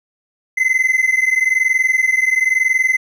triangle tone pair together, 2039 / 2060 Hz, C7 / C7, -45 / -28 cents, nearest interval unison, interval 17 cents, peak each -14 dBFS, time 0.57-2.97 s, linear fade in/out 10 ms, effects none

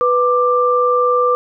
sine tone pair together, 493.9 / 1182.5 Hz, B4 / D6, 0 / +12 cents, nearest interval octave + minor third, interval 1512 cents, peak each -14 dBFS, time 0.01-1.35 s, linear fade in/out 0 ms, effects none

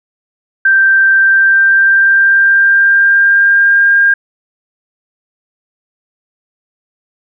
sine tone with pitch glide, 1568 to 1608.4 Hz, G6 to G6, 0 to +44 cents, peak -5 dBFS, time 0.65-4.14 s, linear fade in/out 5 ms, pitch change +44 cents, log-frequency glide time 1.11-3.99 s, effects none

